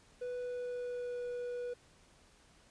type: tone with pitch glide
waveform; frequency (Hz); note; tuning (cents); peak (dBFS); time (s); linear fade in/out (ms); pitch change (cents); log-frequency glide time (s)
triangle; 493.9 to 487.9; B4 to B4; 0 to -21; -35; 0.21-1.74; 10; -21; 0.35-1.25
effects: pink hiss -64 dBFS RMS until 2.7 s + resampled to 22050 Hz